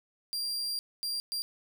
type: tone bursts at uneven times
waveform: 40% pulse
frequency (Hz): 4758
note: D8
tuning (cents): +22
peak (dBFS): -30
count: 3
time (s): 0.33-0.79 / 1.03-1.2 / 1.32-1.42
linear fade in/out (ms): 0
effects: none